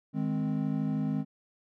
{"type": "chord", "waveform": "triangle", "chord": "Ab major", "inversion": "second", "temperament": "equal", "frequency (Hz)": [155.56, 207.7, 261.6], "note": ["Eb3", "Ab3", "C4"], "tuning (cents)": [0, 0, 0], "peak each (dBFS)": -30, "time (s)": [0.13, 1.25], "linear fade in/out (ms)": 50, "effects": []}